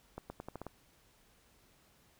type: accelerating click train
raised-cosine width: 1 ms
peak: -28 dBFS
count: 7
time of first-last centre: 0.18-0.667 s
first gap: 120 ms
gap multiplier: 0.84
effects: pink hiss -67 dBFS RMS until 2.19 s